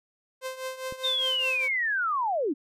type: tone with tremolo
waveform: sawtooth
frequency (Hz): 520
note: C5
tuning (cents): -11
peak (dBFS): -26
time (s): 0.41-1.69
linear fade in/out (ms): 50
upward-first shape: triangle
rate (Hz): 4.9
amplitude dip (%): 80
type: click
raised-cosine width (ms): 3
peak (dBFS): -29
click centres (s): 0.924
type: linear sweep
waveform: sine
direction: down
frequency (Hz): 3700 to 248.8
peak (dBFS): -24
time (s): 1.03-2.54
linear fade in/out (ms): 20
effects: resampled to 32000 Hz